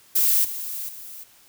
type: noise with level steps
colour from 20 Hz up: violet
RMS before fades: -19 / -31 / -39 dBFS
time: 0.15-1.24 s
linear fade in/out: 10 ms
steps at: 0.44 / 0.88 s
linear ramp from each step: 10 ms
effects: white hiss -54 dBFS RMS until 1.48 s